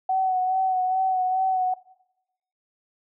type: tone with vibrato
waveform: sine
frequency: 749 Hz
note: F#5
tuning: 21 cents sharp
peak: -20 dBFS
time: 0.09-1.74 s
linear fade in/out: 5 ms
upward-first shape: sine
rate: 2.4 Hz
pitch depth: 28 cents each way
effects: noise-tail reverb RT60 0.9 s tail -20 dB re dry